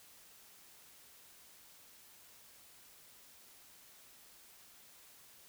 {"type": "silence", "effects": ["white hiss -60 dBFS RMS until 5.48 s"]}